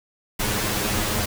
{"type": "noise with comb filter", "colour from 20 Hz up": "pink", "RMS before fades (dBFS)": -24, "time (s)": [0.39, 1.26], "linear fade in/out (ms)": 10, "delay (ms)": 9.6, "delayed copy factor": 0.95, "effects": []}